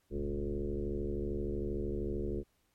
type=tone with frequency modulation; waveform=sine; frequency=207.7 Hz; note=G#3; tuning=in tune; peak=-32 dBFS; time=0.1-2.44 s; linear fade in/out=50 ms; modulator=73 Hz; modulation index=3.3; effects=pink hiss -75 dBFS RMS until 2.74 s + MP3 64 kbps